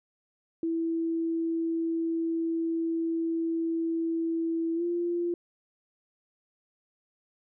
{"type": "tone with pitch glide", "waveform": "sine", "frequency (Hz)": [329.6, 345.8], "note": ["E4", "F4"], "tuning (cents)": [0, -17], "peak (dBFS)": -26, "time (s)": [0.63, 5.34], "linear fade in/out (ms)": 2, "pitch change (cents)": 83, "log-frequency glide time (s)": [4.75, 4.83], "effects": []}